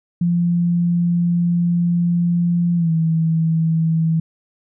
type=tone with pitch glide; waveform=sine; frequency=172.9 to 162.26 Hz; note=F3 to E3; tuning=-17 to -27 cents; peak=-14 dBFS; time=0.21-4.2 s; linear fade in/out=5 ms; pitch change=-110 cents; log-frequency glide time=2.76-2.91 s; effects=none